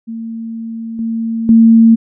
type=tone with level steps; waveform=sine; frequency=226.9 Hz; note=A#3; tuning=47 cents flat; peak=-21 / -15 / -3 dBFS; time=0.07-1.96 s; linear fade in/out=20 ms; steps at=0.99 / 1.49 s; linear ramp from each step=2 ms; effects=none